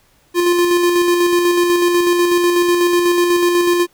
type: tone with tremolo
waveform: square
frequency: 349.8 Hz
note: F4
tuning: 3 cents sharp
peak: -11 dBFS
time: 0.34-3.87 s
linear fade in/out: 50 ms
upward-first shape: square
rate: 8.1 Hz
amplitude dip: 30%
effects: pink hiss -55 dBFS RMS until 3.93 s